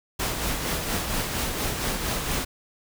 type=noise with tremolo; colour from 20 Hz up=pink; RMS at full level=-26 dBFS; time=0.19-2.45 s; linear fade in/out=10 ms; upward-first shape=sine; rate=4.3 Hz; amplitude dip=40%; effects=none